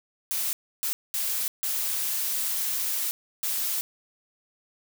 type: noise bursts at uneven times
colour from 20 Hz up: blue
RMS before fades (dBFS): -28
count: 5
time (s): 0.31-0.53 / 0.83-0.93 / 1.14-1.48 / 1.63-3.11 / 3.43-3.81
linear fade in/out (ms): 0
effects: none